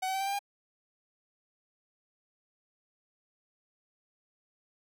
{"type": "tone with pitch steps", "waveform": "45% pulse", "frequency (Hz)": [750, 760.9, 772, 783.2, 794.6, 806.2], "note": ["F#5", "F#5", "G5", "G5", "G5", "G5"], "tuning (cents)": [23, 48, -27, -2, 23, 48], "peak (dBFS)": -30, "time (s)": [0.02, 0.392], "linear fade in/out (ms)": 10, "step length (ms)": 62, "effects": []}